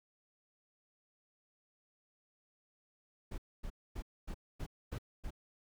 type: noise bursts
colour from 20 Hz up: brown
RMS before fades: -41 dBFS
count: 7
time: 3.31-5.307 s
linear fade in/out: 10 ms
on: 71 ms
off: 250 ms
effects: none